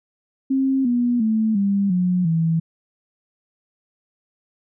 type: tone with pitch steps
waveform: sine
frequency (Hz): 267.3 / 242.3 / 219.6 / 199.1 / 180.47 / 163.59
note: C4 / B3 / A3 / G3 / F#3 / E3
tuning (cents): +37 / -33 / -3 / +27 / -43 / -13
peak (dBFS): -16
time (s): 0.5-2.6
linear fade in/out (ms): 10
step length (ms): 350
effects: none